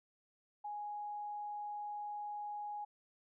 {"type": "tone", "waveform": "sine", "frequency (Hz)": 830.6, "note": "G#5", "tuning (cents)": 0, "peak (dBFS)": -40, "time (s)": [0.64, 2.85], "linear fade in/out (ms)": 10, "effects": []}